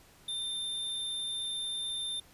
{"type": "tone", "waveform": "square", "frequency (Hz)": 3591, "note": "A7", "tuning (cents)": 35, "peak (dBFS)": -34, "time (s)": [0.28, 2.2], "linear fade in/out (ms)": 5, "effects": ["pink hiss -59 dBFS RMS until 2.33 s", "resampled to 32000 Hz"]}